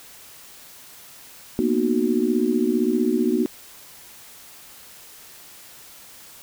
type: chord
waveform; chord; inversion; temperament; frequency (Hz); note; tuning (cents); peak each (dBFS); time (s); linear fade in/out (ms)
sine; B major seventh; third; just; 231.5 / 246.9 / 308.7 / 370.4; A#3 / B3 / D#4 / F#4; -12 / 0 / -14 / +2; -24 / -23 / -24 / -23; 1.59-3.46; 0
effects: white hiss -45 dBFS RMS until 6.42 s